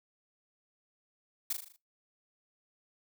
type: noise with echo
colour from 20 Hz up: blue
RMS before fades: -32 dBFS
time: 1.5-1.53 s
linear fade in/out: 5 ms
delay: 39 ms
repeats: 6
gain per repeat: -5 dB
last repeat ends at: 1.764 s
effects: noise-tail reverb RT60 0.2 s tail -20 dB re dry